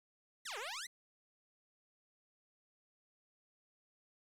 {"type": "exponential two-way sweep", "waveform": "10% pulse", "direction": "down then up", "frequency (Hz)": [2122, 390.9, 2122], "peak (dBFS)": -33, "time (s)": [0.45, 0.87], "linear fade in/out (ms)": 10, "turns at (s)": 0.58, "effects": ["low-pass 10000 Hz 12 dB/octave", "11-bit"]}